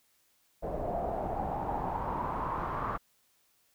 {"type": "noise with low-pass filter sweep", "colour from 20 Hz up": "pink", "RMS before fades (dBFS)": -34, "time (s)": [0.62, 2.98], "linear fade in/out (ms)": 20, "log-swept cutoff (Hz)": [630, 1200], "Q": 5.4, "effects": ["white hiss -70 dBFS RMS until 3.74 s"]}